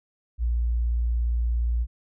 sine tone, 58.6 Hz, A#1, 10 cents sharp, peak -21 dBFS, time 0.38-1.87 s, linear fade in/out 50 ms, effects none

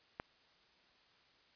click, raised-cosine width 0.5 ms, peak -25 dBFS, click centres 0.199 s, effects white hiss -68 dBFS RMS until 1.55 s + resampled to 11025 Hz

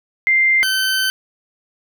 sine / 20% pulse tone pair in turn, 2093 / 1535.2 Hz, C7 / G6, 0 / -37 cents, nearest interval perfect fourth, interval 537 cents, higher first, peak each -11 dBFS, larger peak neither, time 0.27-0.63 / 0.63-1.1 s, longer second, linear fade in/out 0 ms, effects none

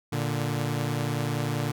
sawtooth tone pair together, 116.43 / 146.8 Hz, A#2 / D3, -2 / 0 cents, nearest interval major third, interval 402 cents, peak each -25 dBFS, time 0.12-1.72 s, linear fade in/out 10 ms, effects none

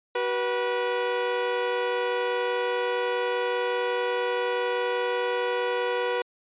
sawtooth tone pair together, 376.7 / 487.3 Hz, F#4 / B4, +31 / -23 cents, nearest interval major third, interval 446 cents, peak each -28 / -21 dBFS, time 0.15-6.22 s, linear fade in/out 5 ms, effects resampled to 8000 Hz

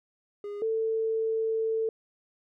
triangle / sine tone pair in turn, 410.1 / 445.5 Hz, G#4 / A4, -22 / +22 cents, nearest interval minor second, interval 144 cents, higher second, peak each -32 / -25 dBFS, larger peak second, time 0.44-0.62 / 0.62-1.89 s, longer second, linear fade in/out 2 ms, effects none

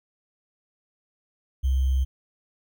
sine tone with sample-and-hold, 65.8 Hz, C2, 10 cents sharp, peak -19 dBFS, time 1.63-2.05 s, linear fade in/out 20 ms, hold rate 3150 Hz, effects none

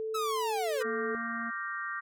sine tone, 440 Hz, A4, in tune, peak -32 dBFS, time 0-1.15 s, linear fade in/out 0 ms
45% pulse linear sweep, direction down, 1321 to 478.2 Hz, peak -31 dBFS, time 0.14-0.83 s, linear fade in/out 10 ms
sine chord, G minor seventh, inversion second, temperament equal, 1174.7 / 1396.9 / 1568 / 1864.7 Hz, D6 / F6 / G6 / Bb6, 0 / 0 / 0 / 0 cents, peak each -38 / -41 / -39 / -39 dBFS, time 0.8-2.01 s, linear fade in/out 20 ms
harmonic tone, 231.1 Hz, A#3, 15 cents flat, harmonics 1 / 3 / 5 / 7 / 9, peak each -38 / -48 / -52 / -55 / -57 dBFS, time 0.84-1.51 s, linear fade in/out 20 ms
effects none

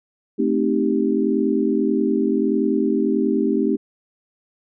sine chord, A half-diminished seventh, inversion none, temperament equal, 220 / 261.6 / 311.1 / 392 Hz, A3 / C4 / Eb4 / G4, 0 / 0 / 0 / 0 cents, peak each -22 dBFS, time 0.38-3.77 s, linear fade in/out 20 ms, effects none

